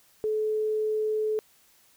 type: tone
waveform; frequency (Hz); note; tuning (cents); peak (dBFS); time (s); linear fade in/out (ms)
sine; 431.1; A4; -35; -24; 0.24-1.39; 0
effects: white hiss -61 dBFS RMS until 1.96 s